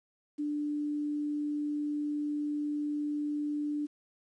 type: tone with quantisation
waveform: sine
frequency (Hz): 295.3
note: D4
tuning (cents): +10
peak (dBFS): -30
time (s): 0.38-3.87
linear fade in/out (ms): 20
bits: 10
effects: resampled to 22050 Hz